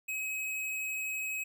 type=tone; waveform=square; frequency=2548 Hz; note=D#7; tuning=41 cents sharp; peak=-34 dBFS; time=0.08-1.44 s; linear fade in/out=10 ms; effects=none